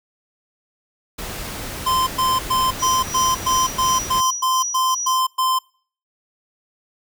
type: noise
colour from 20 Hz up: pink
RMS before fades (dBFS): -30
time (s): 1.18-4.21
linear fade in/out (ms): 10
type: tone bursts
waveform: square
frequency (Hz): 1036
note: C6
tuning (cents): -17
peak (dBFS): -17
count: 12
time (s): 1.86-5.59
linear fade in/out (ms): 10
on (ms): 210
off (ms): 110
type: tone with tremolo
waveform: sine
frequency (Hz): 5820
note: F#8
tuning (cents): -29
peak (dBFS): -21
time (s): 2.78-5.22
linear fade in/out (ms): 50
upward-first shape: sine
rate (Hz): 2.8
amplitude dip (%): 85
effects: noise-tail reverb RT60 0.5 s tail -26 dB re dry